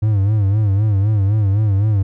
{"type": "tone with vibrato", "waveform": "triangle", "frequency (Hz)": 102.7, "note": "G#2", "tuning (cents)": -19, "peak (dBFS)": -10, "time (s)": [0.02, 2.03], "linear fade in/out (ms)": 10, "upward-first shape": "sine", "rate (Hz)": 3.9, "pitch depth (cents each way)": 110, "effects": []}